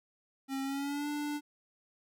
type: tone with pitch glide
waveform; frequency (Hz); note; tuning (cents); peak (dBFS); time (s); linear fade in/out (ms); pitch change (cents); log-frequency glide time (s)
square; 269.7 to 294.1; C#4 to D4; -47 to +3; -34; 0.48-1.41; 50; +150; 0.62-1.08
effects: none